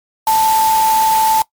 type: tone in noise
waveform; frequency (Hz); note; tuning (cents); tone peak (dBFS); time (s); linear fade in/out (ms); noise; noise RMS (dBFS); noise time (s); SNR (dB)
sine; 882; A5; +4; -10; 0.27-1.42; 2; white; -22; 0.27-1.42; +9
effects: noise-tail reverb RT60 0.1 s tail -20 dB re dry + MP3 96 kbps